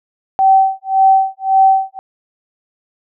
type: tone with tremolo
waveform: sine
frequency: 770 Hz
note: G5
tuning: 31 cents flat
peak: -5 dBFS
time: 0.39-1.99 s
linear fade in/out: 0 ms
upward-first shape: sine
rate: 1.8 Hz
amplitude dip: 100%
effects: none